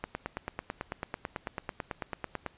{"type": "click train", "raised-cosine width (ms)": 0.5, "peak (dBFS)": -18, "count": 23, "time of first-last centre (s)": [0.04, 2.463], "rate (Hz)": 9.08, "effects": ["pink hiss -61 dBFS RMS until 2.57 s", "resampled to 8000 Hz"]}